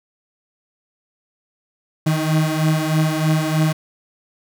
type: beating tone pair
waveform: 35% pulse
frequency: 155.56 / 158.76 Hz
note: D#3 / D#3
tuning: 0 / +35 cents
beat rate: 3.2 Hz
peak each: -16 / -19 dBFS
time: 2.06-3.73 s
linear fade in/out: 10 ms
effects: none